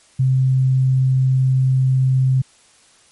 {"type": "tone", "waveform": "sine", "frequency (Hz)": 130.81, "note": "C3", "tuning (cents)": 0, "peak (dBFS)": -12, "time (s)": [0.19, 2.42], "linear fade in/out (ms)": 10, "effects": ["white hiss -52 dBFS RMS until 3.11 s", "MP3 48 kbps"]}